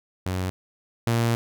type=tone pair in turn; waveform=sawtooth; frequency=92.5 / 116.54 Hz; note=F#2 / A#2; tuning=0 / 0 cents; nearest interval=major third; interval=400 cents; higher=second; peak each=-21 / -16 dBFS; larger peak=second; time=0.26-0.5 / 1.07-1.35 s; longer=second; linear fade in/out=0 ms; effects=none